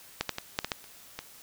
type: clicks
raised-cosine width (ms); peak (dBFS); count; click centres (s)
0.2; -10 / -11 / -15 / -9 / -13 / -11 / -30 / -18; 8; 0.21 / 0.293 / 0.384 / 0.589 / 0.646 / 0.718 / 0.842 / 1.19
effects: white hiss -52 dBFS RMS until 1.42 s